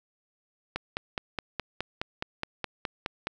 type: click train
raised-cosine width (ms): 0.3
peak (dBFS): -14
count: 13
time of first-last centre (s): 0.76-3.27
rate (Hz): 4.78
effects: none